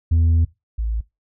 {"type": "tone pair in turn", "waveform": "sine", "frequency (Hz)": [82.41, 55.22], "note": ["E2", "A1"], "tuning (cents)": [0, 7], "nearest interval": "perfect fifth", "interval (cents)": 693, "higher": "first", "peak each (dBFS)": [-10, -19], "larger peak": "first", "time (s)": [[0.11, 0.45], [0.78, 1.01]], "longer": "first", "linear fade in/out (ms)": 10, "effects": ["noise-tail reverb RT60 0.2 s tail -20 dB re dry", "tanh soft clip ceiling -12 dBFS"]}